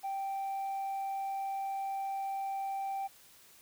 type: tone with tanh clipping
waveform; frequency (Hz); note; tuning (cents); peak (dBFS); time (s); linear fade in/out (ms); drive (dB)
sine; 782; G5; -4; -34; 0.03-3.08; 20; 1
effects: white hiss -59 dBFS RMS until 3.61 s